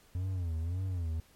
triangle tone with vibrato, 87.31 Hz, F2, in tune, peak -29 dBFS, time 0.15-1.2 s, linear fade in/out 0 ms, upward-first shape sine, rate 1.8 Hz, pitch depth 150 cents each way, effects pink hiss -63 dBFS RMS until 1.35 s + MP3 64 kbps

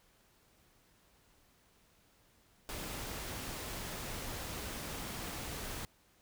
pink noise, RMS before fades -42 dBFS, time 2.69-5.85 s, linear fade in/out 0 ms, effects pink hiss -68 dBFS RMS until 6.21 s

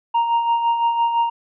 triangle tone with tremolo, 932.3 Hz, A#5, in tune, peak -12 dBFS, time 0.14-1.3 s, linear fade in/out 10 ms, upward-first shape sine, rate 5.9 Hz, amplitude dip 50%, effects resampled to 8000 Hz

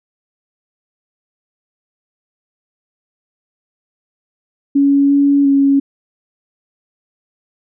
sine tone with pitch steps, 280.1 / 282.2 / 277.1 Hz, C#4 / C#4 / C#4, +18 / +31 / -1 cents, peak -8 dBFS, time 4.75-5.8 s, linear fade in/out 10 ms, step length 350 ms, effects none

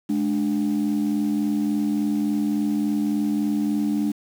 sine tone pair together, 211.5 / 295 Hz, G#3 / D4, +32 / +8 cents, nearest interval tritone, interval 576 cents, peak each -21 dBFS, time 0.09-4.12 s, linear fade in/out 10 ms, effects tanh soft clip ceiling -16 dBFS + 7-bit

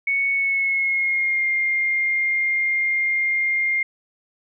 sine tone with pitch glide, 2217 to 2116 Hz, C#7 to C7, 0 to +19 cents, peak -18 dBFS, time 0.07-3.83 s, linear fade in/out 5 ms, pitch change -81 cents, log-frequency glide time 0.32-1.46 s, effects none

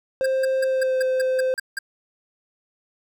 triangle tone with pitch glide, 527 to 517.6 Hz, C5 to C5, +12 to -19 cents, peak -17 dBFS, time 0.21-1.54 s, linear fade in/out 0 ms, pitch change -31 cents, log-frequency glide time 0.62-1 s
square tone bursts, 1600 Hz, G6, 35 cents sharp, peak -24 dBFS, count 9, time 0.24-1.789 s, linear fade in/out 5 ms, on 21 ms, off 170 ms
effects none

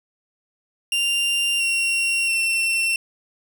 40% pulse tone with pitch steps, 2787 / 2745 / 2705 Hz, F7 / F7 / E7, -4 / -31 / +44 cents, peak -18 dBFS, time 0.92-2.96 s, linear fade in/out 2 ms, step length 680 ms, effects none

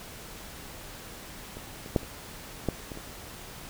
clicks, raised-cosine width 2 ms, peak -27 / -28 / -9 / -29 / -12 / -24 / -28 dBFS, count 7, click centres 1.57 / 1.861 / 1.962 / 2.032 / 2.687 / 2.918 / 2.974 s, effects pink hiss -44 dBFS RMS until 3.69 s

